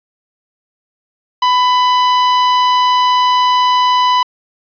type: tone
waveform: 45% pulse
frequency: 997 Hz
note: B5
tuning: 16 cents sharp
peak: -9 dBFS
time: 1.42-4.23 s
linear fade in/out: 5 ms
effects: resampled to 11025 Hz + 7-bit